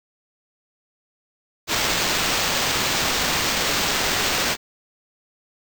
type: noise with sample-and-hold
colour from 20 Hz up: violet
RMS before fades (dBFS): -22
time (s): 1.67-4.57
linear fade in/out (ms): 50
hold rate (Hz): 11025
effects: none